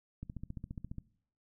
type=click train; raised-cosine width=5 ms; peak=-29 dBFS; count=12; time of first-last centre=0.23-0.983 s; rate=14.6 Hz; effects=noise-tail reverb RT60 0.6 s tail -21 dB re dry